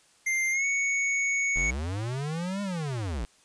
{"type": "tone with pitch glide", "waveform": "square", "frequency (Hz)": [2097, 2222], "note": ["C7", "C#7"], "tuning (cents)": [3, 4], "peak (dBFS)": -25, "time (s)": [0.26, 1.71], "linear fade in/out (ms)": 10, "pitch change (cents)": 101, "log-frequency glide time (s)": [0.51, 0.65]}
{"type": "linear two-way sweep", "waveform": "square", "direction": "up then down", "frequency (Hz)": [37.61, 205.2, 49.78], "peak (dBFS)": -30, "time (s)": [1.56, 3.25], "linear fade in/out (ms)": 0, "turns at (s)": 2.62}
{"effects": ["white hiss -61 dBFS RMS until 3.44 s", "resampled to 22050 Hz"]}